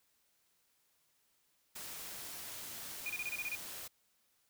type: noise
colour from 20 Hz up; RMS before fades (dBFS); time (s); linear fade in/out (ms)
white; -46; 1.75-3.88; 10
type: tone bursts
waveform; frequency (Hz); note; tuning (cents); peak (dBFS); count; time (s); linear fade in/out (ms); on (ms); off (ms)
sine; 2441; D#7; -34; -36; 8; 3.06-3.552; 2; 37; 28
effects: white hiss -75 dBFS RMS until 4.49 s

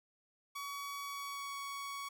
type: tone with pitch glide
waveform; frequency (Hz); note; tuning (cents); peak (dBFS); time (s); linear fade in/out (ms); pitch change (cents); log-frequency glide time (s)
sawtooth; 1130 to 1119.6; C#6 to C#6; +33 to +17; -37; 0.55-2.09; 10; -16; 1.02-1.59
effects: none

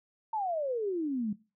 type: exponential sweep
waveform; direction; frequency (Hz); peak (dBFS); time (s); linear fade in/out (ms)
sine; down; 909 to 200.3; -29; 0.33-1.33; 5
effects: noise-tail reverb RT60 0.3 s tail -19 dB re dry

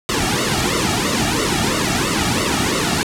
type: noise with flanger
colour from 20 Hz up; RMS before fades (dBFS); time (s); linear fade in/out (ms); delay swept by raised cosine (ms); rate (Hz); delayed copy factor
pink; -18; 0.09-3.03; 0; 1.2 to 2; 3; -1
effects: low-pass 9000 Hz 12 dB/octave

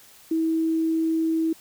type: tone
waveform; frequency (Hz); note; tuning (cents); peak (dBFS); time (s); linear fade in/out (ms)
sine; 323.4; E4; -33; -20; 0.31-1.53; 5
effects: white hiss -51 dBFS RMS until 1.6 s

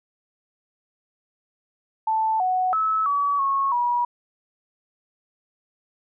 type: tone with pitch steps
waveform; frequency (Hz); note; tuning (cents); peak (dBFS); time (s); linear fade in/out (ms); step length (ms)
sine; 881 / 740 / 1299 / 1139 / 1097 / 965; A5 / F#5 / E6 / C#6 / C#6 / B5; +2 / 0 / -26 / +47 / -18 / -40; -19; 2.07-4.05; 5; 330
effects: none

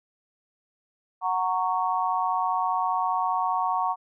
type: chord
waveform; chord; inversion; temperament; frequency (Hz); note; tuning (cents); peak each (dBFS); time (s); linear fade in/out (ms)
sine; F# major; none; just; 740 / 925 / 1110; F#5 / A#5 / C#6; 0 / -14 / +2; -27; 1.21-3.96; 50
effects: none

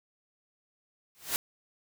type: noise with exponential growth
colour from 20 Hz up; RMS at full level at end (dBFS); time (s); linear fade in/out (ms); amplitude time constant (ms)
white; -26; 1.15-1.36; 0; 45
effects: none

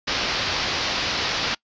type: low-pass noise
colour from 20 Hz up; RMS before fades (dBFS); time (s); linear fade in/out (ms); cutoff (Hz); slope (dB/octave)
white; -25; 0.07-1.55; 10; 5300; 48
effects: noise-tail reverb RT60 0.1 s tail -24 dB re dry + resampled to 16000 Hz

